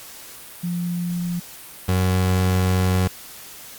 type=tone pair in turn; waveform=sine / 30% pulse; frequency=174.61 / 92.5 Hz; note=F3 / F#2; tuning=0 / 0 cents; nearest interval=major seventh; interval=1100 cents; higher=first; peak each=-22 / -14 dBFS; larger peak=second; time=0.63-1.4 / 1.88-3.08 s; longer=second; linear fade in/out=10 ms; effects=white hiss -40 dBFS RMS until 3.78 s + Opus 48 kbps